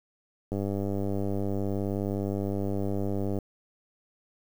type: click train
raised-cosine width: 2 ms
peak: -18 dBFS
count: 286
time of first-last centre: 0.52-3.387 s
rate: 99.4 Hz
effects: 8-bit